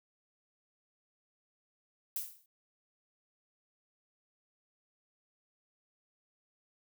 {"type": "noise with exponential decay", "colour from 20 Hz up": "violet", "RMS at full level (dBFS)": -33, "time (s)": [2.16, 2.46], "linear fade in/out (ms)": 2, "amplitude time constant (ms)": 64, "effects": []}